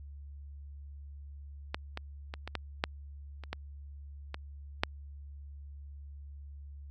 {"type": "clicks", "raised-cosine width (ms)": 0.3, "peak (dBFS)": [-16, -21, -23, -23, -17, -11, -29, -19, -21, -10], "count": 10, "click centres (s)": [1.745, 1.974, 2.339, 2.476, 2.553, 2.839, 3.437, 3.53, 4.344, 4.835], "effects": ["added 71 Hz sine -44 dBFS peak until 6.9 s"]}